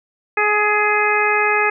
harmonic tone with a mistuned harmonic, 420 Hz, G#4, 19 cents sharp, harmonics 1 / 2 / 3 / 4 / 5 / 6, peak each -21 / -21 / -21 / -21 / -21 / -21 dBFS, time 0.37-1.7 s, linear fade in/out 5 ms, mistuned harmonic 5, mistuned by -18 cents, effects none

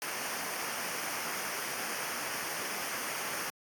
pink noise with comb filter, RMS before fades -37 dBFS, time 0.02-3.5 s, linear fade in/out 0 ms, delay 0.26 ms, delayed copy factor -0.65, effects high-pass 200 Hz 12 dB/octave + AAC 64 kbps

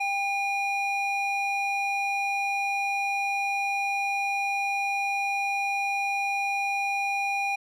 triangle ring-modulated tone, 1615 Hz, G#6, 49 cents flat, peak -20 dBFS, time 0-7.56 s, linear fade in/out 10 ms, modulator 820 Hz, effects none

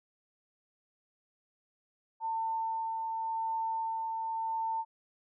sine tone with tremolo, 898 Hz, A5, 35 cents sharp, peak -30 dBFS, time 2.2-4.85 s, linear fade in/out 50 ms, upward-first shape sine, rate 0.9 Hz, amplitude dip 25%, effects none

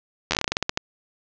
slowing click train, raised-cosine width 0.2 ms, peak -4 dBFS, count 14, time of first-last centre 0.31-0.774 s, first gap 11 ms, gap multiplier 1.18, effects resampled to 16000 Hz + 7-bit

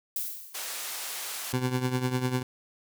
violet noise with exponential decay, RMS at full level -29 dBFS, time 0.16-0.85 s, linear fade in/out 2 ms, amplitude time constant 150 ms
white band-pass noise, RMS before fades -36 dBFS, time 0.54-1.53 s, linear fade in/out 10 ms, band 540 to 14000 Hz, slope 12 dB/octave
20% pulse tone with tremolo, 127 Hz, B2, 49 cents sharp, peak -18 dBFS, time 1.53-2.43 s, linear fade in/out 5 ms, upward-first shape triangle, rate 10 Hz, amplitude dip 75%
effects none

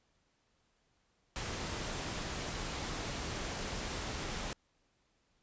pink noise, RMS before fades -39 dBFS, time 1.36-4.53 s, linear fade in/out 0 ms, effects pink hiss -75 dBFS RMS until 5.42 s + resampled to 16000 Hz

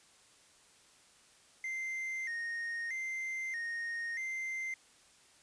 triangle tone with vibrato, 1967 Hz, B6, 7 cents flat, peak -34 dBFS, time 1.64-4.74 s, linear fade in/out 2 ms, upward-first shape square, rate 0.79 Hz, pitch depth 100 cents each way, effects white hiss -63 dBFS RMS until 5.42 s + resampled to 22050 Hz

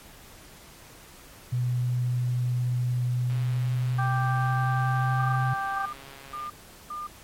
sine tone with pitch glide, 123.47 to 127.68 Hz, B2 to C3, 0 to -42 cents, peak -23 dBFS, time 1.52-5.54 s, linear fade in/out 10 ms, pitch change +58 cents, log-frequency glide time 3.09-5.32 s
click train, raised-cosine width 0.3 ms, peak -30 dBFS, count 436, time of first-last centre 3.3-6.475 s, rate 137 Hz
harmonic tone, 392.4 Hz, G4, 2 cents sharp, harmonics 2 / 3 / 4, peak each -30 / -31 / -33 dBFS, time 3.98-5.86 s, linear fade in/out 10 ms
sine tone bursts, 1205 Hz, D6, 44 cents sharp, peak -32 dBFS, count 4, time 5.19-7.07 s, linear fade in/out 5 ms, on 170 ms, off 400 ms
effects pink hiss -49 dBFS RMS until 7.23 s + MP3 64 kbps

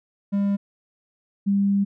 triangle / sine tone pair in turn, 200.2 / 199.23 Hz, G3 / G3, +37 / +28 cents, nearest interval unison, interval 9 cents, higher first, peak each -17 dBFS, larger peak neither, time 0.32-0.57 / 1.46-1.85 s, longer second, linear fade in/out 20 ms, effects none

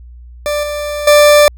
40% pulse tone with level steps, 590 Hz, D5, 8 cents sharp, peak -13 / -17 / -3 dBFS, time 0.46-1.48 s, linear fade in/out 0 ms, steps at 0.63 / 1.07 s, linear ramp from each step 5 ms, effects added 60 Hz sine -32 dBFS peak until 1.57 s

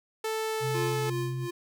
sawtooth tone with pitch glide, 440 to 434.2 Hz, A4 to A4, 0 to -23 cents, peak -25 dBFS, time 0.24-1.1 s, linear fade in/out 5 ms, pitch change -23 cents, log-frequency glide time 0.48-0.98 s
sine tone, 130.81 Hz, C3, in tune, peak -30 dBFS, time 0.6-1.49 s, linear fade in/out 50 ms
square tone with tremolo, 349.2 Hz, F4, in tune, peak -31 dBFS, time 0.74-1.51 s, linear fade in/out 10 ms, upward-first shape sine, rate 2.8 Hz, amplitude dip 75%
effects none

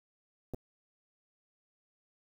clicks, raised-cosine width 2 ms, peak -26 dBFS, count 2, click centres 0.537 / 0.545 s, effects 9-bit

